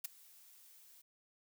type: noise with ADSR envelope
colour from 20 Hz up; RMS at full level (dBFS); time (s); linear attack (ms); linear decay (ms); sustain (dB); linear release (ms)
blue; -37; 0.04-1.02; 10; 11; -24; 11
effects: none